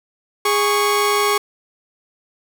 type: tone pair together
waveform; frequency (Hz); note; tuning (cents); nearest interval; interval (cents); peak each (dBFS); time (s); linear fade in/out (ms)
sawtooth; 411.7 / 1108.7; G#4 / C#6; -15 / 0; octave + perfect fourth; 1715; -14 / -14; 0.45-1.38; 5
effects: none